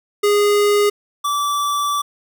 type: tone pair in turn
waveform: square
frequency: 411.8 / 1159.4 Hz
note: G#4 / D6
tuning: -15 / -23 cents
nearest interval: octave + tritone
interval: 1792 cents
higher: second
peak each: -13 / -18 dBFS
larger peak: first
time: 0.23-0.9 / 1.24-2.02 s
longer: second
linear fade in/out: 10 ms
effects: none